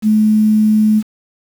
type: tone with quantisation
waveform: sine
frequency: 214.9 Hz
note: A3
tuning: 41 cents flat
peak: -8 dBFS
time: 0.02-1.03 s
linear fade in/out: 50 ms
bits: 6
effects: none